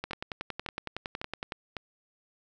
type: two click trains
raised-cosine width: 0.3 ms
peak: -19 / -18 dBFS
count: 4 / 17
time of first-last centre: 0.11-1.767 / 0.04-1.521 s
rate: 1.81 / 10.8 Hz
effects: none